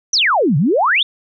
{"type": "exponential two-way sweep", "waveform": "sine", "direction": "down then up", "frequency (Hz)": [6272, 130, 3753], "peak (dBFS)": -11, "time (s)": [0.13, 1.03], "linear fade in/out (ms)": 5, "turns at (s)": 0.57, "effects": []}